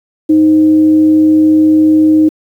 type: tone with frequency modulation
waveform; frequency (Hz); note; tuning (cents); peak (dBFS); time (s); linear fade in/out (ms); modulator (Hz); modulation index
sine; 311.1; D#4; 0; -4; 0.29-2.29; 10; 212; 0.21
effects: high-pass 150 Hz 12 dB/octave + 7-bit